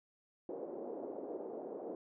pink band-pass noise, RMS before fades -44 dBFS, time 0.49-1.95 s, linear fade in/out 2 ms, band 330 to 580 Hz, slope 24 dB/octave, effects none

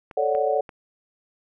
clicks, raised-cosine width 0.5 ms, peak -25 dBFS, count 3, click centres 0.112 / 0.35 / 0.692 s
sine chord, D major seventh, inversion second, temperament equal, 440 / 554.4 / 587.3 / 740 Hz, A4 / C#5 / D5 / F#5, 0 / 0 / 0 / 0 cents, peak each -25 dBFS, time 0.17-0.61 s, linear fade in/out 5 ms
effects none

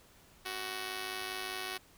5% pulse tone with amplitude modulation, 372.9 Hz, F#4, 14 cents sharp, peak -23 dBFS, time 0.45-1.78 s, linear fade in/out 10 ms, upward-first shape sine, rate 105 Hz, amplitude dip 65%, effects pink hiss -61 dBFS RMS until 1.97 s

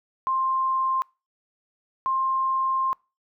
sine tone pair in turn, 1053 / 1057.4 Hz, C6 / C6, +11 / +18 cents, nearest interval unison, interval 7 cents, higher second, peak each -21 dBFS, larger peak neither, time 0.27-1.02 / 2.06-2.93 s, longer second, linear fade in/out 0 ms, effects noise-tail reverb RT60 0.3 s tail -26 dB re dry

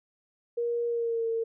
sine tone with pitch glide, 472.6 to 455.2 Hz, A#4 to A#4, +24 to -41 cents, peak -26 dBFS, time 0.57-1.44 s, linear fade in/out 10 ms, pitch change -65 cents, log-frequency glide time 0.87-1.27 s, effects none

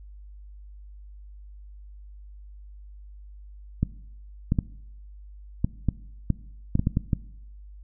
clicks, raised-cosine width 5 ms, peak -9 dBFS, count 11, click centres 3.83 / 4.521 / 4.588 / 5.645 / 5.887 / 6.303 / 6.754 / 6.794 / 6.871 / 6.971 / 7.132 s, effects noise-tail reverb RT60 0.8 s tail -20 dB re dry + added 50 Hz sine -42 dBFS peak until 7.83 s

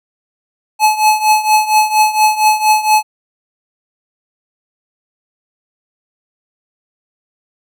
square tone with tremolo, 858 Hz, A5, 44 cents flat, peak -6 dBFS, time 0.79-3.03 s, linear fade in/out 50 ms, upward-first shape triangle, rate 4.3 Hz, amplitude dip 85%, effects none

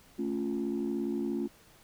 sine chord, A augmented, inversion none, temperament equal, 220 / 277.2 / 349.2 Hz, A3 / C#4 / E#4, 0 / 0 / 0 cents, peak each -33 dBFS, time 0.18-1.48 s, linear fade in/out 20 ms, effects tanh soft clip ceiling -24 dBFS + pink hiss -59 dBFS RMS until 1.83 s

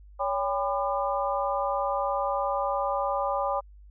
harmonic tone with a mistuned harmonic, 200 Hz, G3, 35 cents sharp, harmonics 3 / 4 / 5 / 6, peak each -29 / -30 / -31 / -32 dBFS, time 0.19-3.61 s, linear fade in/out 20 ms, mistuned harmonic 3, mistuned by -110 cents, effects added 50 Hz sine -47 dBFS peak until 3.9 s

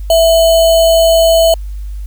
sine tone with sample-and-hold, 659.3 Hz, E5, in tune, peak -5 dBFS, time 0.1-1.54 s, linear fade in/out 2 ms, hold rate 3675 Hz, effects added 50 Hz sine -20 dBFS peak until 2.06 s + white hiss -49 dBFS RMS until 2.06 s

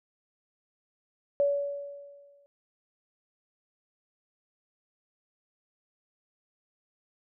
sine tone with exponential decay, 568 Hz, C#5, 42 cents sharp, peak -20 dBFS, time 1.4-2.46 s, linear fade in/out 0 ms, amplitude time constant 230 ms, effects none

